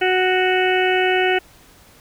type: harmonic tone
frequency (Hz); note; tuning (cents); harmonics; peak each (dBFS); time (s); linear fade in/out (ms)
370; F#4; 0; 1 / 2 / 4 / 5 / 6 / 7 / 8; -18 / -21 / -24 / -25 / -26 / -26 / -27; 0.01-1.39; 10
effects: pink hiss -49 dBFS RMS until 2 s